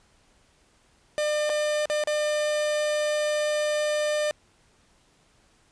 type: tone with dropouts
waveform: 45% pulse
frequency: 601 Hz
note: D5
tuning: 40 cents sharp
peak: -23 dBFS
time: 1.18-4.31 s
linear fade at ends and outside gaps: 0 ms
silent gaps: 1.494-1.499 / 1.856-1.899 / 2.038-2.073 s
effects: pink hiss -62 dBFS RMS until 5.71 s + resampled to 22050 Hz